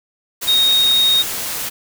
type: tone in noise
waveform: sine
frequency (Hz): 3729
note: A#7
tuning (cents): 0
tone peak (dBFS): -11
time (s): 0.47-1.23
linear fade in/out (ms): 20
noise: white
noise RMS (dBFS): -24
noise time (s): 0.41-1.7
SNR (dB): +10
effects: none